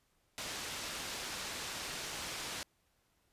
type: low-pass noise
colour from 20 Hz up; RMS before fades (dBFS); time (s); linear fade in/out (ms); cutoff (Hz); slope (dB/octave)
white; -42; 0.38-2.63; 0; 5900; 12
effects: pink hiss -75 dBFS RMS until 3.32 s + resampled to 32000 Hz